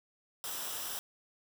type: noise with comb filter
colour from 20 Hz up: white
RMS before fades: -39 dBFS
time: 0.44-0.99 s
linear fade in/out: 0 ms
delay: 0.45 ms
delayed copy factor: -0.55
effects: none